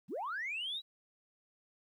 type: linear sweep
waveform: sine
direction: up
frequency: 128.4 to 3954 Hz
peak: -35 dBFS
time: 0.08-0.82 s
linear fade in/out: 50 ms
effects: tanh soft clip ceiling -32 dBFS + 12-bit